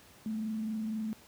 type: tone with frequency modulation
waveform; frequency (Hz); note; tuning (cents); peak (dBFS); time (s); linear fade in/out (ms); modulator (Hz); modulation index
sine; 218.6; A3; -11; -32; 0.26-1.13; 0; 24.1; 0.27
effects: pink hiss -57 dBFS RMS until 1.27 s + high-pass 80 Hz 12 dB/octave